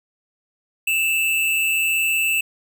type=tone pair together; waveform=square; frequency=2637 / 2798 Hz; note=E7 / F7; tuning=0 / +3 cents; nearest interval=minor second; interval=103 cents; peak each=-19 / -26 dBFS; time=0.87-2.41 s; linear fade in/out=5 ms; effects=none